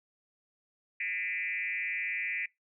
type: tone with frequency modulation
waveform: sine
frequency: 2181 Hz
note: C#7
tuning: 29 cents flat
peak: -31 dBFS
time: 1-2.46 s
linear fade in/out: 5 ms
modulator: 176 Hz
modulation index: 1.8
effects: noise-tail reverb RT60 0.2 s tail -25 dB re dry